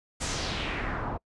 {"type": "noise with low-pass filter sweep", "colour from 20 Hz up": "pink", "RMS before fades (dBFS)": -32, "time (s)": [0.2, 1.18], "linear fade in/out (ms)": 20, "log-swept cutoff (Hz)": [8400, 830], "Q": 2, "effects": ["noise-tail reverb RT60 0.1 s tail -26 dB re dry", "resampled to 24000 Hz"]}